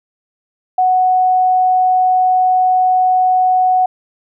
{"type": "tone", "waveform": "sine", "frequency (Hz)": 740, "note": "F#5", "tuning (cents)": 0, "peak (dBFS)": -9, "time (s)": [0.78, 3.86], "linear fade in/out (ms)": 5, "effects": []}